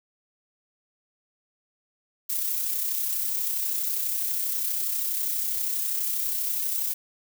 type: noise with amplitude modulation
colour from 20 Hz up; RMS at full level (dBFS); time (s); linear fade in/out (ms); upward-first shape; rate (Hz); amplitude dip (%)
violet; -26; 2.29-6.94; 10; sine; 32.3; 35
effects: none